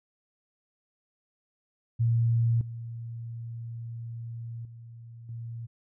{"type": "tone with level steps", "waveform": "sine", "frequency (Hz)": 116.1, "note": "A#2", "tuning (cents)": -7, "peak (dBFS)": [-21, -35, -43, -35], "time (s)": [1.99, 5.67], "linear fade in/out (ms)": 20, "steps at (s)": [2.61, 4.65, 5.29], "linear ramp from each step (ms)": 2, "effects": []}